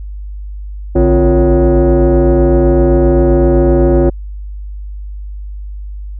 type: tone with frequency modulation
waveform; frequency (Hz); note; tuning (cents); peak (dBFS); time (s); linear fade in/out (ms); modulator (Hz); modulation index
sine; 146.2; D3; -7; -4; 0.95-4.1; 10; 204; 1.9
effects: tanh soft clip ceiling -4 dBFS + added 50 Hz sine -22 dBFS peak until 6.19 s